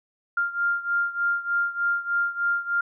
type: beating tone pair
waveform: sine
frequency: 1396.9 / 1400.2 Hz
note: F6 / F6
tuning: 0 / +4 cents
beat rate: 3.3 Hz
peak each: -24 / -27 dBFS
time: 0.37-2.81 s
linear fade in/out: 5 ms
effects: none

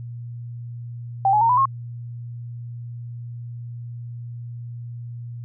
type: tone with pitch steps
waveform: sine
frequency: 780 / 845.7 / 916.9 / 994.2 / 1077.9 Hz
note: G5 / G#5 / A#5 / B5 / C#6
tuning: -9 / +31 / -29 / +11 / -49 cents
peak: -14 dBFS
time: 1.25-1.655 s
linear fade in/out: 2 ms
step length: 81 ms
effects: added 119 Hz sine -31 dBFS peak until 5.44 s

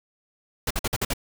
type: noise bursts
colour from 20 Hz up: pink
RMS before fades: -25 dBFS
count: 6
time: 0.67-1.136 s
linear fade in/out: 5 ms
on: 36 ms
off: 50 ms
effects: none

